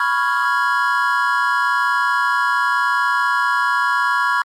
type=chord; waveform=triangle; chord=C# dominant seventh; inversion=third; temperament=equal; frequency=987.8 / 1108.7 / 1396.9 / 1661.2 Hz; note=B5 / C#6 / E#6 / G#6; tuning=0 / 0 / 0 / 0 cents; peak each=-19 dBFS; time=0-4.42 s; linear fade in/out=2 ms; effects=Opus 32 kbps